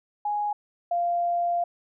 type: tone pair in turn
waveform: sine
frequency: 830.6 / 694.4 Hz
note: G#5 / F5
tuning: 0 / -10 cents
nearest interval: minor third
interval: 310 cents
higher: first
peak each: -24 / -22 dBFS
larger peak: second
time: 0.25-0.53 / 0.91-1.64 s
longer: second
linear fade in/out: 5 ms
effects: none